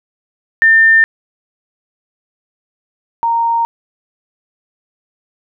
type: tone pair in turn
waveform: sine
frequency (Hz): 1800 / 926.9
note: A6 / A#5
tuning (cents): +39 / -10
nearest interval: major seventh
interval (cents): 1149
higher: first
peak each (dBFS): -5 / -11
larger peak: first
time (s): 0.62-1.04 / 3.23-3.65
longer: neither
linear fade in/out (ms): 0
effects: none